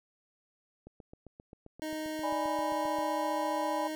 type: click train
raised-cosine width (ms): 2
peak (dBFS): -35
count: 17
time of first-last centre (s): 0.87-2.986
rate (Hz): 7.56
type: tone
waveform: 25% pulse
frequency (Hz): 311.1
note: D#4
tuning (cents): 0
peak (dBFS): -31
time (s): 1.82-3.95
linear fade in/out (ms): 0
type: chord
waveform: sine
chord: G# diminished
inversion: second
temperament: equal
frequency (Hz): 587.3 / 830.6 / 987.8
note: D5 / G#5 / B5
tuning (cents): 0 / 0 / 0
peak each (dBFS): -35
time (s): 2.23-3.88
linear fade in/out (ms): 10
effects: none